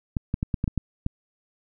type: clicks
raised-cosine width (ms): 5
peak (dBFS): -12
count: 8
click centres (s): 0.168 / 0.341 / 0.429 / 0.542 / 0.641 / 0.678 / 0.777 / 1.064
effects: none